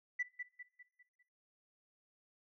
sine tone with echo, 1975.5 Hz, B6, in tune, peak -32 dBFS, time 0.19-0.23 s, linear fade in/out 10 ms, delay 200 ms, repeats 5, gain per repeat -7 dB, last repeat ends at 1.23 s, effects noise-tail reverb RT60 0.5 s tail -17 dB re dry + tanh soft clip ceiling -28 dBFS

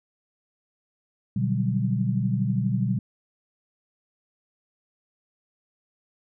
sine chord, G major seventh, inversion first, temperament just, 122.5 / 147 / 183.75 / 196 Hz, B2 / D3 / F#3 / G3, -14 / +2 / -12 / 0 cents, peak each -25 / -30 / -28 / -27 dBFS, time 1.36-2.99 s, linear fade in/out 5 ms, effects none

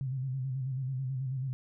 sine tone with vibrato, 131.4 Hz, C3, 8 cents sharp, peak -31 dBFS, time 0.01-1.53 s, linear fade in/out 0 ms, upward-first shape square, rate 9.2 Hz, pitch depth 54 cents each way, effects none

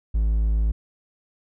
triangle tone, 54 Hz, A1, 32 cents flat, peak -16 dBFS, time 0.14-0.72 s, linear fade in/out 10 ms, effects none

